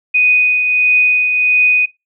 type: tone with tremolo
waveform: sine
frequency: 2489 Hz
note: D#7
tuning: in tune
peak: -7 dBFS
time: 0.14-1.86 s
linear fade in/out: 10 ms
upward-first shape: triangle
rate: 1.5 Hz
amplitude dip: 45%
effects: noise-tail reverb RT60 0.2 s tail -20 dB re dry